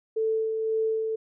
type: tone with tremolo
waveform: sine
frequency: 442.2 Hz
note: A4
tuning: 9 cents sharp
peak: -22 dBFS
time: 0.16-1.16 s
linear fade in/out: 10 ms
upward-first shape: sine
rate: 1.9 Hz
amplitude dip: 35%
effects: none